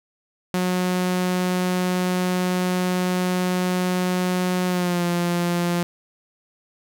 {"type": "tone with pitch glide", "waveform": "sawtooth", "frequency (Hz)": [181.8, 173.99], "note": ["F#3", "F3"], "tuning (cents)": [-30, -6], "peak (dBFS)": -16, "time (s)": [0.54, 5.83], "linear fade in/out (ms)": 0, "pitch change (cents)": -76, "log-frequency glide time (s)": [4.67, 5.04], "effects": []}